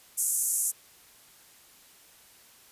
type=band-pass noise; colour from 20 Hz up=white; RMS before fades=-28 dBFS; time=0.17-0.72 s; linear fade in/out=20 ms; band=6700 to 12000 Hz; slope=48 dB/octave; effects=white hiss -56 dBFS RMS until 2.71 s + resampled to 32000 Hz